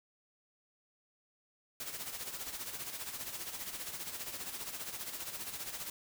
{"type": "noise with tremolo", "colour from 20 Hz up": "white", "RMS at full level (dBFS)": -40, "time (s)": [1.8, 5.9], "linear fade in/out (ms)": 2, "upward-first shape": "sine", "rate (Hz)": 15, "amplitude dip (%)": 60, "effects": []}